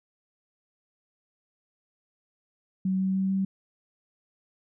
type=tone with pitch steps; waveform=sine; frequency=188.7 / 190.01 / 191.33 / 192.66 Hz; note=F#3 / F#3 / G3 / G3; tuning=+34 / +46 / -42 / -30 cents; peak=-23 dBFS; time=2.85-3.45 s; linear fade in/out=5 ms; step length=150 ms; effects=none